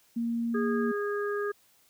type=tone; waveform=sine; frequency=233.1 Hz; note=A#3; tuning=in tune; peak=-27 dBFS; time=0.16-0.92 s; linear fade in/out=10 ms
type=harmonic tone; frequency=410.4 Hz; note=G#4; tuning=21 cents flat; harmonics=1 / 3 / 4; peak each=-29 / -37 / -37 dBFS; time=0.54-1.52 s; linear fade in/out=10 ms
effects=white hiss -64 dBFS RMS until 1.89 s